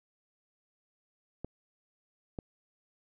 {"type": "clicks", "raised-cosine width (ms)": 2, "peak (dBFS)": -24, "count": 2, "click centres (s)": [1.446, 2.388], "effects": []}